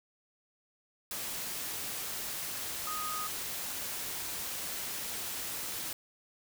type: tone in noise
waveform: sine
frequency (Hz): 1244.5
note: D#6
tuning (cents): 0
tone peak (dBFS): -36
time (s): 2.87-3.27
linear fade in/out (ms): 2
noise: white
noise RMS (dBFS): -38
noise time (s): 1.11-5.93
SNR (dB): -1
effects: none